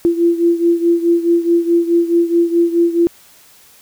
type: beating tone pair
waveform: sine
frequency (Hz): 339.2 / 343.9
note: E4 / F4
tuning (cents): +50 / -27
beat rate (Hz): 4.7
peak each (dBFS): -12 / -16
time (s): 0.05-3.07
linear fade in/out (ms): 0
effects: white hiss -46 dBFS RMS until 3.81 s